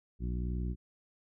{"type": "harmonic tone", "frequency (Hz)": 60.9, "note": "B1", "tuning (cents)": -24, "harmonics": [1, 2, 3, 4, 5, 6], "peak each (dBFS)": [-33, -40, -40, -47, -48, -50], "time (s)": [0.19, 0.76], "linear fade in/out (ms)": 50, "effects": []}